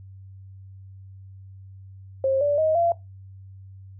sine tone with pitch steps, 535 / 580.1 / 628.9 / 681.9 Hz, C5 / D5 / D#5 / F5, +38 / -21 / +18 / -42 cents, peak -18 dBFS, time 2.24-2.92 s, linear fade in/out 2 ms, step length 170 ms, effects noise-tail reverb RT60 0.2 s tail -19 dB re dry + added 96 Hz sine -41 dBFS peak until 3.99 s

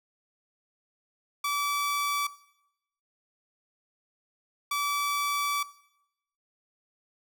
sawtooth tone bursts at uneven times, 1153 Hz, D6, 32 cents flat, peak -23 dBFS, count 2, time 1.44-2.27 / 4.71-5.63 s, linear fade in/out 5 ms, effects noise-tail reverb RT60 0.8 s tail -18 dB re dry

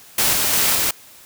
white noise with level steps, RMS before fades -17 / -19 / -17 / -19 dBFS, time 0.18-0.91 s, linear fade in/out 5 ms, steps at 0.33 / 0.53 / 0.75 s, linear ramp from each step 2 ms, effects white hiss -45 dBFS RMS until 1.25 s

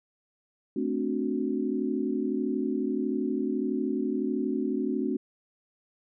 sine chord, D dominant seventh, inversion second, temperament equal, 220 / 261.6 / 293.7 / 370 Hz, A3 / C4 / D4 / F#4, 0 / 0 / 0 / 0 cents, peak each -32 / -30 / -32 / -32 dBFS, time 0.76-5.17 s, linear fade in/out 5 ms, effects none

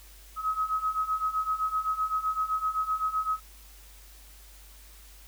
sine beating tone pair, 1270 / 1277.8 Hz, D#6 / D#6, +35 / +46 cents, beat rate 7.8 Hz, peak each -31 / -28 dBFS, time 0.36-3.4 s, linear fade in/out 50 ms, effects added 50 Hz sine -50 dBFS peak until 5.27 s + white hiss -54 dBFS RMS until 5.27 s

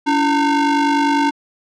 square ring-modulated tone, 310 Hz, D#4, 6 cents flat, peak -11 dBFS, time 0.06-1.31 s, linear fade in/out 20 ms, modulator 595 Hz, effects low-pass 5000 Hz 12 dB/octave

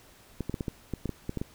clicks, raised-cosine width 3 ms, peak -18 dBFS, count 11, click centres 0.407 / 0.496 / 0.542 / 0.608 / 0.682 / 0.937 / 1.057 / 1.093 / 1.294 / 1.373 / 1.415 s, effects pink hiss -56 dBFS RMS until 1.54 s

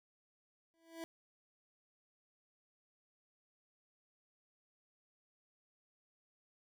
25% pulse tone with exponential growth, 329.6 Hz, E4, in tune, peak -37 dBFS, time 0.74-1.04 s, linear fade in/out 0 ms, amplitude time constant 65 ms, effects none

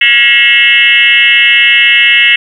sine tone with frequency modulation, 2414 Hz, D7, 47 cents sharp, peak -3 dBFS, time 0.01-2.36 s, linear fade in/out 5 ms, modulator 250 Hz, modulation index 2.4, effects 7-bit

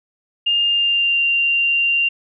sine tone with pitch glide, 2816 to 2776 Hz, F7 to F7, +14 to -11 cents, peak -14 dBFS, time 0.46-2.09 s, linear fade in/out 10 ms, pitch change -25 cents, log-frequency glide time 0.61-1.23 s, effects none

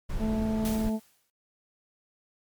brown noise, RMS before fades -33 dBFS, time 0.09-0.9 s, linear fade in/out 10 ms
harmonic tone, 218.8 Hz, A3, 9 cents flat, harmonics 1 / 2 / 3 / 4, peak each -26 / -38 / -38 / -43 dBFS, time 0.18-1 s, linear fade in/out 50 ms
white noise with exponential decay, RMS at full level -36 dBFS, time 0.65-1.3 s, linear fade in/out 1 ms, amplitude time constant 140 ms
effects MP3 96 kbps

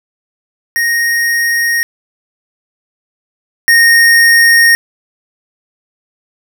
square tone pair in turn, 1864.7 / 1854.2 Hz, A#6 / A#6, 0 / -10 cents, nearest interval unison, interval 10 cents, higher first, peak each -11 / -5 dBFS, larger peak second, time 0.76-1.83 / 3.68-4.75 s, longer neither, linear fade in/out 0 ms, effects none

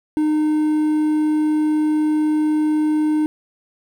triangle tone, 306 Hz, D#4, 29 cents flat, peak -13 dBFS, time 0.17-3.26 s, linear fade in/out 0 ms, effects 8-bit

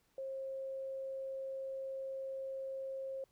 sine tone, 535 Hz, C5, 38 cents sharp, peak -39 dBFS, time 0.18-3.24 s, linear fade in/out 2 ms, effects pink hiss -75 dBFS RMS until 3.31 s

